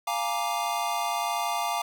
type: chord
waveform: square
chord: Bb dominant seventh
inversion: second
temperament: equal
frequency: 698.5 / 830.6 / 932.3 / 1174.7 Hz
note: F5 / Ab5 / Bb5 / D6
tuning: 0 / 0 / 0 / 0 cents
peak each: -32 / -33 / -33 / -33 dBFS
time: 0.07-1.82 s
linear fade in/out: 5 ms
effects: none